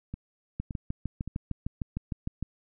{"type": "two click trains", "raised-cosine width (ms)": 5, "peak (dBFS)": [-19, -23], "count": [13, 3], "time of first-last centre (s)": [[0.6, 2.426], [0.14, 1.276]], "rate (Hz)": [6.57, 1.76], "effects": []}